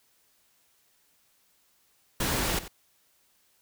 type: noise with echo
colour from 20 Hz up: pink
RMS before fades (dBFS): -28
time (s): 2.2-2.59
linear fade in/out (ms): 5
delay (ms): 91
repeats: 1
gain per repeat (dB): -14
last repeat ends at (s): 2.681
effects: white hiss -67 dBFS RMS until 3.61 s